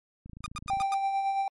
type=click train; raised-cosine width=5 ms; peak=-32 dBFS; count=16; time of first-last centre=0.26-0.807 s; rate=27.4 Hz
type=tone bursts; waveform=sawtooth; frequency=1221 Hz; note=D#6; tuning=33 cents flat; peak=-29 dBFS; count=5; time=0.44-0.941 s; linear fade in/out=0 ms; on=21 ms; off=99 ms
type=tone with tremolo; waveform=triangle; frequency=784 Hz; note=G5; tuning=in tune; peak=-22 dBFS; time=0.7-1.48 s; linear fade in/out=2 ms; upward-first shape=sine; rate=9 Hz; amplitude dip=40%
effects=MP3 48 kbps